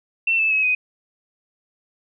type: tone with pitch steps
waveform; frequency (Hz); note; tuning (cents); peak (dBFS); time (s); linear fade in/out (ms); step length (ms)
sine; 2692 / 2627 / 2565 / 2503; E7 / E7 / E7 / D#7; +36 / -7 / -48 / +10; -16; 0.27-0.75; 5; 120
effects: none